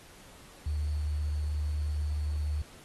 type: tone with sample-and-hold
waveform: sine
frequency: 75 Hz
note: D2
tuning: 37 cents sharp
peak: -28 dBFS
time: 0.66-2.62 s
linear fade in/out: 5 ms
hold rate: 4410 Hz
effects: pink hiss -54 dBFS RMS until 2.84 s + AAC 32 kbps